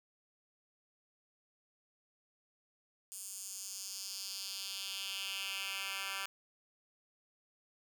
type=tone with high-pass filter sweep; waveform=10% pulse; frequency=194.9 Hz; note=G3; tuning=10 cents flat; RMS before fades=-42 dBFS; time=3.12-6.26 s; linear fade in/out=0 ms; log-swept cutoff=8300 to 1800 Hz; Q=2.1; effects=none